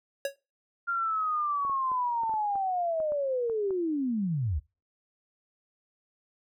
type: tone with exponential decay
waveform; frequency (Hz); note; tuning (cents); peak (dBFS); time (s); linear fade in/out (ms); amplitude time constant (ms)
square; 554.4; C#5; 0; -25; 0.25-0.36; 2; 22
type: linear sweep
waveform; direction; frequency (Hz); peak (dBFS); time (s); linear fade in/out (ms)
sine; down; 1400 to 62.9; -26; 0.87-4.6; 20
type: clicks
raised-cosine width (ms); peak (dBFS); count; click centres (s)
1; -31; 11; 1.65 / 1.697 / 1.917 / 2.235 / 2.295 / 2.339 / 2.556 / 3.002 / 3.121 / 3.498 / 3.707
effects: noise-tail reverb RT60 0.3 s tail -24 dB re dry